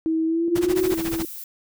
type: tone with pitch glide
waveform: sine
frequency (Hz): 321.9 to 367.6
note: E4 to F#4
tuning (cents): -41 to -11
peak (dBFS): -19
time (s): 0.06-0.94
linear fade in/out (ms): 0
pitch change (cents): +230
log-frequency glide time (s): 0.26-0.78
type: tone with vibrato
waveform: sine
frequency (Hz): 329.6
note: E4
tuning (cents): 0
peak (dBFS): -24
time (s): 0.48-1.25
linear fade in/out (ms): 2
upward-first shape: sine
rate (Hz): 3.5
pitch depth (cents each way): 8
type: noise with tremolo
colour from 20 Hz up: pink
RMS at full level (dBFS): -29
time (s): 0.55-1.23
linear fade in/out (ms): 10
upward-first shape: sine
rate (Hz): 14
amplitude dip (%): 90
type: noise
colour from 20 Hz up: violet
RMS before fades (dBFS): -36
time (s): 0.76-1.44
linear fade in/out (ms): 2
effects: none